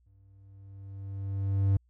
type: tone with exponential growth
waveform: triangle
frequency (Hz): 98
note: G2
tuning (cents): 0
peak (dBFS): -18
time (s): 0.06-1.77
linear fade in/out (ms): 5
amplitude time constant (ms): 370
effects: added 60 Hz sine -63 dBFS peak until 1.89 s